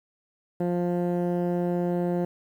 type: tone with low-pass filter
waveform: 15% pulse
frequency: 175.7 Hz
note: F3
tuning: 11 cents sharp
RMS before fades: -26 dBFS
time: 0.6-2.25 s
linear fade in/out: 5 ms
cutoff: 700 Hz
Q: 0.59
effects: 9-bit